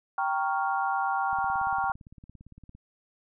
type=chord; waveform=sine; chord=G half-diminished seventh; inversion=none; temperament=equal; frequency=784 / 932.3 / 1108.7 / 1396.9 Hz; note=G5 / Bb5 / Db6 / F6; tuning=0 / 0 / 0 / 0 cents; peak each=-28 / -32 / -32 / -32 dBFS; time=0.18-1.92 s; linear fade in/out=2 ms
type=click train; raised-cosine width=5 ms; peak=-36 dBFS; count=26; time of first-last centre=1.33-2.75 s; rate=17.6 Hz
effects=none

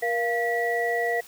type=tone cluster; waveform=sine; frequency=472.5 / 694 / 1943 Hz; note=A#4 / F5 / B6; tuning=+23 / -11 / -29 cents; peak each=-27 dBFS; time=0.02-1.21 s; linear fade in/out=10 ms; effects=white hiss -48 dBFS RMS until 1.27 s

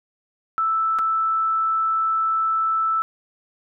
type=tone with dropouts; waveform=sine; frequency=1318.5 Hz; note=E6; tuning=in tune; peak=-18 dBFS; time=0.58-3.02 s; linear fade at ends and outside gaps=0 ms; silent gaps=0.987-0.991 s; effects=none

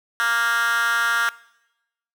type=tone with high-pass filter; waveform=10% pulse; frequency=233.1 Hz; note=A#3; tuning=in tune; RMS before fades=-21 dBFS; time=0.2-1.29 s; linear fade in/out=0 ms; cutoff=1500 Hz; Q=4.6; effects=noise-tail reverb RT60 0.9 s tail -20 dB re dry

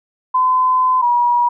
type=tone pair in turn; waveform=sine; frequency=1020 / 962.8 Hz; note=C6 / B5; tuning=-44 / -44 cents; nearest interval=minor second; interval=100 cents; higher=first; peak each=-11 dBFS; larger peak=neither; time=0.34-1.02 / 1.02-1.49 s; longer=first; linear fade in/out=10 ms; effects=none

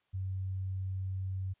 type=tone; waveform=sine; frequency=94.7 Hz; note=F#2; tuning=41 cents sharp; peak=-33 dBFS; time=0.13-1.54 s; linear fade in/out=20 ms; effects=white hiss -75 dBFS RMS until 1.6 s + resampled to 8000 Hz

